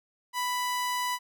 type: tone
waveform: sawtooth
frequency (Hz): 990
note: B5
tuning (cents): +4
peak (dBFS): -24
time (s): 0.33-1.19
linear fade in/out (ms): 50
effects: none